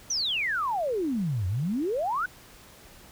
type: exponential two-way sweep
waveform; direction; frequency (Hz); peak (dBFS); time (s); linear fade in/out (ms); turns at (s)
sine; down then up; 6230 to 86.8 to 1543; -25; 0.1-2.26; 5; 1.47
effects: pink hiss -51 dBFS RMS until 3.11 s